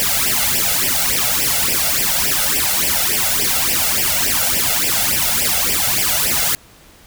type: noise with flanger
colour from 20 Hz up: white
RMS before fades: -17 dBFS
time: 0-6.55 s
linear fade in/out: 0 ms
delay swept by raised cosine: 0.37 to 1.47 ms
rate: 3.5 Hz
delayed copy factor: +0.95
effects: pink hiss -46 dBFS RMS until 7.06 s